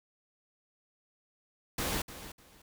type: noise with echo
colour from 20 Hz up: pink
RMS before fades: -33 dBFS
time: 1.78-2.02 s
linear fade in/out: 5 ms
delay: 300 ms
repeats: 2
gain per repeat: -13 dB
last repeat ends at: 2.62 s
effects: none